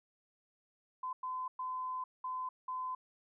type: tone bursts at uneven times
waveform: sine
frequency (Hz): 1021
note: C6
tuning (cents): -43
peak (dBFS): -36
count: 5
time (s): 1.03-1.13 / 1.23-1.48 / 1.59-2.04 / 2.24-2.49 / 2.68-2.95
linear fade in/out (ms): 5
effects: none